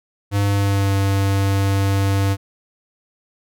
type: tone with pitch glide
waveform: square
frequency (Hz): 100.7 to 98.23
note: G2 to G2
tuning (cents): +47 to +4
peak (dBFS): -16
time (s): 0.31-2.37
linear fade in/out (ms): 50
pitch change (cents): -43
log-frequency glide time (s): 0.43-0.93
effects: none